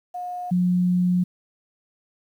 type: tone pair in turn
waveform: sine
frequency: 718 / 179.5 Hz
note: F5 / F3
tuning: +48 / +48 cents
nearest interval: 2 octaves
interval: 2400 cents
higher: first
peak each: -28 / -17 dBFS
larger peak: second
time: 0.14-0.51 / 0.51-1.24 s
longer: second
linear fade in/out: 10 ms
effects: 9-bit